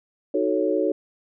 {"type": "chord", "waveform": "sine", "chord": "D# half-diminished seventh", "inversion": "none", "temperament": "equal", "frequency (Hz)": [311.1, 370, 440, 554.4], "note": ["D#4", "F#4", "A4", "C#5"], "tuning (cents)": [0, 0, 0, 0], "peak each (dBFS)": -25, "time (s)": [0.34, 0.92], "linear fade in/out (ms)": 5, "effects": []}